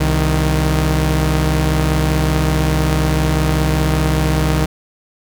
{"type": "tone pair together", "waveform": "sawtooth", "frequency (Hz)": [65.4, 155.56], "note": ["C2", "D#3"], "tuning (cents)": [0, 0], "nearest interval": "octave + minor third", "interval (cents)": 1500, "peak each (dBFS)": -12, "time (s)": [0, 4.66], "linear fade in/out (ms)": 10, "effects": []}